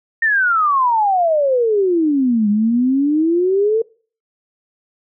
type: exponential two-way sweep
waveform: sine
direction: down then up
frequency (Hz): 1848 to 203.3 to 457.7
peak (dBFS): -12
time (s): 0.22-3.82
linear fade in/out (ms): 5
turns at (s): 2.49
effects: noise-tail reverb RT60 0.4 s tail -22 dB re dry